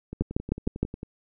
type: two click trains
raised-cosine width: 3 ms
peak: -11 / -22 dBFS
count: 5 / 11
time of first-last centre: 0.21-0.83 / 0.13-1.031 s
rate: 6.45 / 11.1 Hz
effects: none